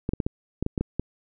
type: clicks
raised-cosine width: 3 ms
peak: -12 dBFS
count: 9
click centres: 0.091 / 0.135 / 0.202 / 0.265 / 0.626 / 0.664 / 0.778 / 0.81 / 0.996 s
effects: none